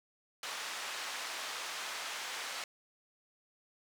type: band-pass noise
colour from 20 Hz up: pink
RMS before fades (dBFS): -41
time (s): 0.43-2.64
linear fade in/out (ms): 2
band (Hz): 970 to 6800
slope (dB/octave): 12
effects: none